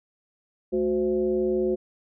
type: tone with frequency modulation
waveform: sine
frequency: 367.5 Hz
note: F#4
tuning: 12 cents flat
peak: -21 dBFS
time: 0.72-1.76 s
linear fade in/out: 20 ms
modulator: 151 Hz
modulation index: 0.84
effects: none